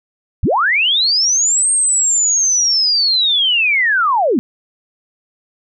sine linear two-way sweep, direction up then down, 31.66 to 8620 to 202.6 Hz, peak -11 dBFS, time 0.43-4.39 s, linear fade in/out 0 ms, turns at 1.71 s, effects none

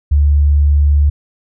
sine tone, 72.6 Hz, D2, 19 cents flat, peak -7 dBFS, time 0.11-1.1 s, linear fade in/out 10 ms, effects none

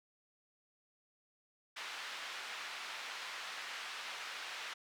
pink band-pass noise, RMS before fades -45 dBFS, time 1.76-4.74 s, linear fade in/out 10 ms, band 1300 to 3900 Hz, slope 12 dB/octave, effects none

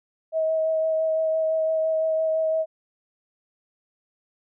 sine tone with vibrato, 638 Hz, D#5, 43 cents sharp, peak -20 dBFS, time 0.32-2.66 s, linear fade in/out 50 ms, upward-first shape sine, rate 5.9 Hz, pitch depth 12 cents each way, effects none

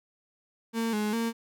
35% pulse tone with pitch steps, 227.9 / 210.9 / 229.6 Hz, A#3 / G#3 / A#3, -39 / +27 / -26 cents, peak -25 dBFS, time 0.73-1.33 s, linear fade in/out 50 ms, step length 200 ms, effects none

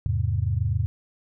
sine chord, E augmented, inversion none, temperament equal, 82.41 / 103.83 / 130.81 Hz, E2 / G#2 / B#2, 0 / 0 / 0 cents, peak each -26 / -24 / -28 dBFS, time 0.06-0.86 s, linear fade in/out 0 ms, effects none

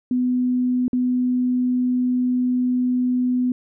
sine tone with dropouts, 250 Hz, B3, 21 cents sharp, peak -17 dBFS, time 0.11-3.52 s, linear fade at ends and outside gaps 2 ms, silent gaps 0.881-0.931 s, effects none

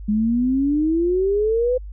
sine exponential sweep, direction up, 206.4 to 512 Hz, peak -16 dBFS, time 0.08-1.78 s, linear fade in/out 10 ms, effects added 50 Hz sine -31 dBFS peak until 1.92 s

